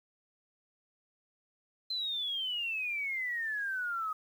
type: exponential sweep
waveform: sine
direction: down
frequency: 4117 to 1250 Hz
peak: -32 dBFS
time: 1.9-4.13 s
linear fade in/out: 5 ms
effects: 10-bit